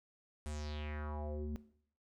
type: tone with low-pass filter sweep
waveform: square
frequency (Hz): 75.1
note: D2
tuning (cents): +39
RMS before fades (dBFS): -41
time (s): 0.46-1.56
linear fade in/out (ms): 0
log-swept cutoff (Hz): 9600 to 240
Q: 3.7
effects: noise-tail reverb RT60 0.6 s tail -17 dB re dry